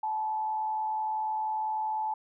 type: tone with frequency modulation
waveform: sine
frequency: 867 Hz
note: A5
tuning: 26 cents flat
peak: -28 dBFS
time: 0.03-2.14 s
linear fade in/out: 5 ms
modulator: 90.2 Hz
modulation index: 0.39
effects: none